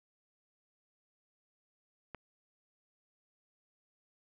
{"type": "click", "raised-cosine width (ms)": 0.5, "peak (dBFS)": -28, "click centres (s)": 2.147, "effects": []}